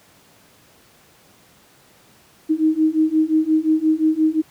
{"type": "beating tone pair", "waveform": "sine", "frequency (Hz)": [311.1, 316.8], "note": ["D#4", "D#4"], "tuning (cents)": [0, 31], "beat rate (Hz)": 5.7, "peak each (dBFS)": [-18, -17], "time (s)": [2.49, 4.42], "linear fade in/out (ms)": 20, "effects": ["pink hiss -52 dBFS RMS until 4.5 s", "high-pass 100 Hz 12 dB/octave"]}